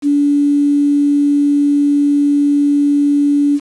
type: tone with quantisation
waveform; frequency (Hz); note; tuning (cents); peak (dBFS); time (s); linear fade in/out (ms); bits
sine; 287.7; D4; -36; -9; 0.02-3.6; 50; 6
effects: resampled to 24000 Hz